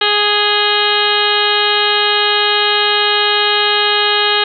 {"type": "harmonic tone with a mistuned harmonic", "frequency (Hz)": 415.3, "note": "G#4", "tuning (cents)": 0, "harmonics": [1, 2, 3, 4, 5, 6, 7, 8, 9, 10], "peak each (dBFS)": [-19, -20, -20, -19, -24, -23, -19, -19, -19, -23], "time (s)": [0.01, 4.44], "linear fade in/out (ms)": 5, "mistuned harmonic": 8, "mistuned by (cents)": -41, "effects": []}